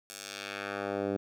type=tone with band-pass filter sweep; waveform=10% pulse; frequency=100 Hz; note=G2; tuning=35 cents sharp; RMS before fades=-36 dBFS; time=0.1-1.17 s; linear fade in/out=0 ms; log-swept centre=9400 to 330 Hz; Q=0.89; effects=none